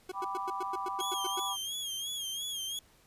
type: tone bursts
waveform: 40% pulse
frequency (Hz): 370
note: F#4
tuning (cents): 0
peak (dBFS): -35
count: 11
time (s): 0.09-1.398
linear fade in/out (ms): 5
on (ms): 28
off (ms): 100
type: chord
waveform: sine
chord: G major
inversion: none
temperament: equal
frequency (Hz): 784 / 987.8 / 1174.7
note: G5 / B5 / D6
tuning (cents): 0 / 0 / 0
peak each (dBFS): -39 / -37 / -38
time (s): 0.13-1.57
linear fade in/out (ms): 50
type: tone with vibrato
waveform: sawtooth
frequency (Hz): 3257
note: G#7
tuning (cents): -34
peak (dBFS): -32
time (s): 1-2.79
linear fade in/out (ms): 2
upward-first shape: sine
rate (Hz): 2.9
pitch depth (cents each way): 75
effects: pink hiss -63 dBFS RMS until 3.06 s + resampled to 32000 Hz